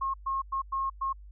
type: tone bursts at uneven times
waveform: sine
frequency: 1079 Hz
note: C#6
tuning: 47 cents flat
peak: -27 dBFS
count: 5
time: 0.01-0.14 / 0.26-0.42 / 0.52-0.62 / 0.72-0.9 / 1.01-1.13 s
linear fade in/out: 10 ms
effects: added 50 Hz sine -45 dBFS peak until 1.31 s